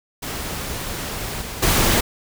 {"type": "noise with level steps", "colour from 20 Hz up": "pink", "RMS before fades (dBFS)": [-28, -31, -17], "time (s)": [0.22, 2.01], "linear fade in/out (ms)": 10, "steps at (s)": [1.41, 1.62], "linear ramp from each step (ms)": 10, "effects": []}